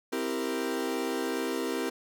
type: chord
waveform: 40% pulse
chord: C dominant seventh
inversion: none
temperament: equal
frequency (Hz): 261.6 / 329.6 / 392 / 466.2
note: C4 / E4 / G4 / Bb4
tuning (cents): 0 / 0 / 0 / 0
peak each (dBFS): -34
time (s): 0.12-1.9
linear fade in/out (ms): 10
effects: none